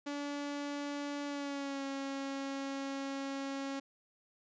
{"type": "tone with pitch glide", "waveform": "sawtooth", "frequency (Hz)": [287.4, 273.9], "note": ["D4", "C#4"], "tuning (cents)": [-37, -21], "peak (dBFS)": -33, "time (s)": [0.06, 3.8], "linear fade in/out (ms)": 10, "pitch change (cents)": -84, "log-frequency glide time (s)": [1.26, 1.84], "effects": ["resampled to 16000 Hz"]}